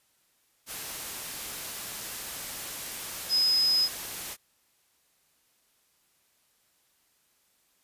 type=tone in noise; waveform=sine; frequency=5060 Hz; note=D#8; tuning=28 cents sharp; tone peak=-21 dBFS; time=3.29-3.89 s; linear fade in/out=50 ms; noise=white; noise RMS=-37 dBFS; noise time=0.66-4.37 s; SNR=+13 dB; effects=white hiss -69 dBFS RMS until 7.83 s + resampled to 32000 Hz